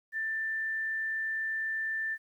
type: tone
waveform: sine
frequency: 1776 Hz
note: A6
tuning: 16 cents sharp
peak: -30 dBFS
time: 0.12-2.18 s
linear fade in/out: 50 ms
effects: 11-bit